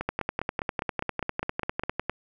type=two click trains; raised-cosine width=0.5 ms; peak=-11 / -15 dBFS; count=21 / 10; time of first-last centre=0.09-2.096 / 0.01-1.836 s; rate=9.97 / 4.93 Hz; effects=none